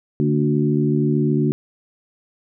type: harmonic tone with a mistuned harmonic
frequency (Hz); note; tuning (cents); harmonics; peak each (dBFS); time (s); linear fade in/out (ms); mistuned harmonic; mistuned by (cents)
73.42; D2; 0; 2 / 3 / 4 / 5; -19 / -21 / -22 / -23; 0.2-1.52; 0; 3; +41
effects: none